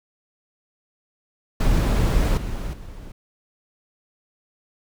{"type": "noise with level steps", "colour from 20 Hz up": "brown", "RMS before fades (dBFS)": [-18, -28, -38], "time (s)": [1.6, 3.12], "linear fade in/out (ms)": 5, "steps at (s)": [2.37, 2.73], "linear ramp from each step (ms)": 5, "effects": []}